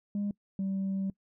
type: tone pair in turn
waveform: sine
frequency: 203.5 / 193.41 Hz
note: G#3 / G3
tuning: -35 / -23 cents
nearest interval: minor second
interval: 88 cents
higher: first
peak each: -27 dBFS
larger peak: neither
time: 0.15-0.31 / 0.59-1.1 s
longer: second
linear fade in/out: 2 ms
effects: noise-tail reverb RT60 0.1 s tail -24 dB re dry + tanh soft clip ceiling -27 dBFS